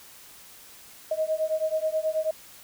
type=beating tone pair; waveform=sine; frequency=625 / 634.3 Hz; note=D#5 / D#5; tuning=+8 / +33 cents; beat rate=9.3 Hz; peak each=-27 / -27 dBFS; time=1.11-2.31 s; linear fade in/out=5 ms; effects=white hiss -49 dBFS RMS until 2.63 s